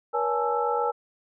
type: tone cluster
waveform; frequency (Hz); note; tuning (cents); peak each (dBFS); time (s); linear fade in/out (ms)
sine; 479 / 565 / 837 / 885 / 1324; A#4 / C#5 / G#5 / A5 / E6; +47 / +33 / +13 / +10 / +7; -27 / -33 / -27 / -33 / -30; 0.13-0.92; 20
effects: none